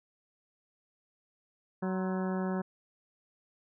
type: harmonic tone with a mistuned harmonic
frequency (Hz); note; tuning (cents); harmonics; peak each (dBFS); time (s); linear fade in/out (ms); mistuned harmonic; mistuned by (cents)
187.2; F#3; +20; 1 / 2 / 3 / 4 / 5 / 6 / 7 / 8 / 9; -31 / -37 / -41 / -43 / -45 / -47 / -48 / -49 / -50; 1.82-2.62; 10; 6; -100
effects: none